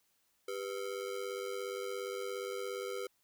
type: ring-modulated tone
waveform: square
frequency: 443.4 Hz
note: A4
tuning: 13 cents sharp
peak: -35 dBFS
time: 0.48-3.07 s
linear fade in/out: 5 ms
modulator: 48.6 Hz
effects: white hiss -75 dBFS RMS until 3.23 s